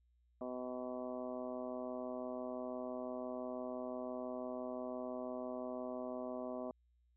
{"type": "harmonic tone", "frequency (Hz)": 125.9, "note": "B2", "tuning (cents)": 34, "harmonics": [2, 3, 4, 5, 6, 7, 8, 9], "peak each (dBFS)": [-45, -49, -49, -44, -55, -59, -55, -56], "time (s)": [0.41, 6.71], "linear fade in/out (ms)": 2, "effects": ["added 60 Hz sine -70 dBFS peak until 7.16 s"]}